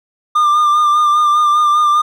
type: tone with vibrato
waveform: triangle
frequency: 1199 Hz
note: D6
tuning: 36 cents sharp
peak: -7 dBFS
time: 0.35-2.02 s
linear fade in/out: 10 ms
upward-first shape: sine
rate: 5 Hz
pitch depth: 30 cents each way
effects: none